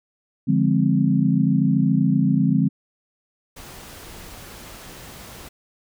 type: chord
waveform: sine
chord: D half-diminished seventh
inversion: none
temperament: equal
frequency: 146.83 / 174.61 / 207.7 / 261.6 Hz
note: D3 / F3 / Ab3 / C4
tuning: 0 / 0 / 0 / 0 cents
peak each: -21 dBFS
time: 0.47-2.69 s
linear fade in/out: 20 ms
type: noise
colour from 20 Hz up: pink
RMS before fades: -40 dBFS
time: 3.56-5.49 s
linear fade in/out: 10 ms
effects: none